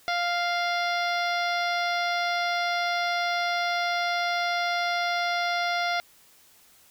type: harmonic tone with a mistuned harmonic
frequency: 698.5 Hz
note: F5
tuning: in tune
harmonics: 1 / 2 / 3 / 4 / 5 / 6 / 7 / 8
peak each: -27 / -30 / -31 / -42 / -36 / -39 / -39 / -42 dBFS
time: 0.08-6 s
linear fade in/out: 0 ms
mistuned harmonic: 5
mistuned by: -16 cents
effects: white hiss -57 dBFS RMS until 6.9 s